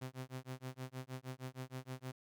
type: tone with tremolo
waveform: sawtooth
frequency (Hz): 129.3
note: C3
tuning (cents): -20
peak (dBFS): -37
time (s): 0.01-2.12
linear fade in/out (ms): 10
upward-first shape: sine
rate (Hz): 6.4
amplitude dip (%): 100
effects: none